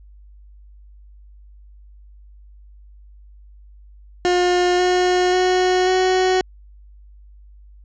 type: tone with pitch steps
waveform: 30% pulse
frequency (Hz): 357.4 / 362 / 366.6 / 371.3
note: F4 / F#4 / F#4 / F#4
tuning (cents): +40 / -38 / -16 / +6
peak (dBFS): -12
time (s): 4.25-6.41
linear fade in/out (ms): 0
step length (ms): 540
effects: added 50 Hz sine -42 dBFS peak until 7.84 s + resampled to 16000 Hz